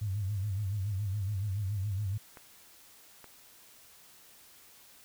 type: tone with vibrato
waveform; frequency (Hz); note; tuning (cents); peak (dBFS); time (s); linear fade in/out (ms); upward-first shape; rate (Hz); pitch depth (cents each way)
sine; 100; G2; +35; -30; 0.01-2.18; 10; sine; 7.1; 120
type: clicks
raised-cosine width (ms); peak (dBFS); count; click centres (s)
0.5; -32 / -34; 2; 2.372 / 3.243
effects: white hiss -57 dBFS RMS until 5.04 s